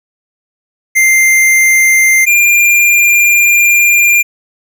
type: tone pair in turn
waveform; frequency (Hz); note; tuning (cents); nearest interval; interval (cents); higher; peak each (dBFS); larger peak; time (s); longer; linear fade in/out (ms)
square; 2093 / 2397; C7 / D7; 0 / +35; major second; 235; second; -6; neither; 0.95-2.26 / 2.26-4.23; second; 20
effects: none